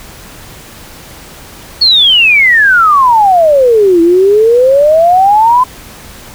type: exponential two-way sweep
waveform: sine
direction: down then up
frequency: 4431 to 329.6 to 1029 Hz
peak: -3 dBFS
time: 1.81-5.64 s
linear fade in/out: 10 ms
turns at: 4.01 s
effects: pink hiss -32 dBFS RMS until 6.34 s